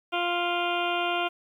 harmonic tone, 349.2 Hz, F4, in tune, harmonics 1 / 2 / 3 / 4 / 6 / 7 / 8 / 9 / 10, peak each -32 / -29 / -34 / -32 / -42 / -35 / -34 / -37 / -44 dBFS, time 0.12-1.29 s, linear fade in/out 20 ms, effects 10-bit

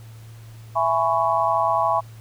sine chord, C# minor seventh, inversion first, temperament just, 665.2 / 831.5 / 997.9 / 1108.7 Hz, E5 / G#5 / B5 / C#6, +16 / +2 / +18 / 0 cents, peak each -23 dBFS, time 0.75-2.01 s, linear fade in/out 20 ms, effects added 112 Hz sine -39 dBFS peak until 2.2 s + pink hiss -52 dBFS RMS until 2.2 s

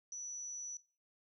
sine tone with amplitude modulation, 5920 Hz, F#8, in tune, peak -40 dBFS, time 0.12-0.77 s, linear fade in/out 2 ms, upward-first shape sine, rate 210 Hz, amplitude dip 35%, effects noise-tail reverb RT60 0.3 s tail -17 dB re dry

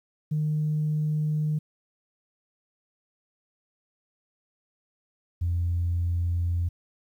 sine tone pair in turn, 152.6 / 86.36 Hz, D#3 / F2, -33 / -19 cents, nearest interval minor seventh, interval 986 cents, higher first, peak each -22 dBFS, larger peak neither, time 0.31-1.59 / 5.41-6.69 s, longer neither, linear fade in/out 10 ms, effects tanh soft clip ceiling -19 dBFS + 10-bit

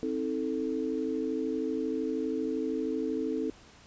sine chord, A diminished, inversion first, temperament just, 264 / 316.8 / 440 Hz, C4 / Eb4 / A4, +16 / +31 / 0 cents, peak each -33 dBFS, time 0.03-3.5 s, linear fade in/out 0 ms, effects pink hiss -55 dBFS RMS until 3.86 s + resampled to 16000 Hz

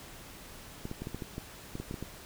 clicks, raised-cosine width 3 ms, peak -24 dBFS, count 12, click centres 0.854 / 0.914 / 1.02 / 1.071 / 1.146 / 1.222 / 1.381 / 1.754 / 1.8 / 1.911 / 1.942 / 2.026 s, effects pink hiss -49 dBFS RMS until 2.25 s

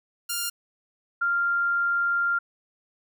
5% pulse / sine tone pair in turn, 1402 / 1393.1 Hz, F6 / F6, +6 / -5 cents, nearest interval unison, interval 11 cents, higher first, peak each -15 / -21 dBFS, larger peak first, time 0.29-0.5 / 1.21-2.39 s, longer second, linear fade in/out 10 ms, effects none

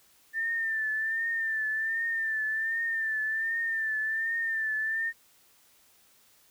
sine tone with vibrato, 1787 Hz, A6, 26 cents sharp, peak -27 dBFS, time 0.33-5.13 s, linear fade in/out 50 ms, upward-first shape triangle, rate 1.3 Hz, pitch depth 55 cents each way, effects white hiss -62 dBFS RMS until 6.5 s

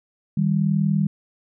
sine tone pair together, 156.83 / 197.2 Hz, D#3 / G3, +14 / +11 cents, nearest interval major third, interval 397 cents, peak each -20 / -20 dBFS, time 0.37-1.07 s, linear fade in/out 5 ms, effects none

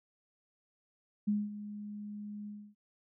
sine tone with ADSR envelope, 207.7 Hz, G#3, in tune, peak -26 dBFS, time 1.27-2.75 s, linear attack 14 ms, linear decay 210 ms, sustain -14 dB, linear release 280 ms, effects none

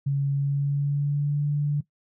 sine tone with pitch glide, 139.7 to 146.05 Hz, C#3 to D3, +14 to -9 cents, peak -21 dBFS, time 0.06-1.81 s, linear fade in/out 10 ms, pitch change +77 cents, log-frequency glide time 0.32-1.46 s, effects noise-tail reverb RT60 0.1 s tail -17 dB re dry

